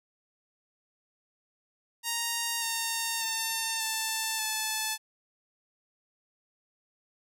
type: tone with pitch steps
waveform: 5% pulse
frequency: 932.3 / 916.8 / 901.6 / 886.6 / 871.9 Hz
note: A#5 / A#5 / A5 / A5 / A5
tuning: 0 / -29 / +42 / +13 / -16 cents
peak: -17 dBFS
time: 2.03-4.98 s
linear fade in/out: 50 ms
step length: 590 ms
effects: none